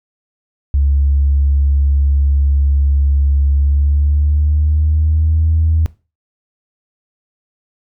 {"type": "tone with pitch glide", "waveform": "sine", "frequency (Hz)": [70, 79.95], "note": ["C#2", "D#2"], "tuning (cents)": [18, 48], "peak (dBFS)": -9, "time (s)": [0.74, 5.86], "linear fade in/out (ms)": 0, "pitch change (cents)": 230, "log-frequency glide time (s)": [3.52, 5.5], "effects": ["noise-tail reverb RT60 0.3 s tail -19 dB re dry", "tanh soft clip ceiling -5 dBFS"]}